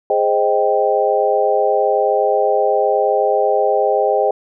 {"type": "chord", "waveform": "sine", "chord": "Ab major seventh", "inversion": "none", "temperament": "equal", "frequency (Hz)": [415.3, 523.3, 622.3, 784], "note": ["Ab4", "C5", "Eb5", "G5"], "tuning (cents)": [0, 0, 0, 0], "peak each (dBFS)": -18, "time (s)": [0.1, 4.31], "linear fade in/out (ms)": 2, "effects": []}